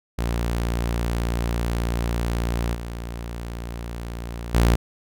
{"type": "tone with level steps", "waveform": "sawtooth", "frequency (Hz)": 58.27, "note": "A#1", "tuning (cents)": 0, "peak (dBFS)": [-18, -26, -11], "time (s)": [0.18, 4.76], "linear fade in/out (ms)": 10, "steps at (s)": [2.74, 4.54], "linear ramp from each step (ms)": 10, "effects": []}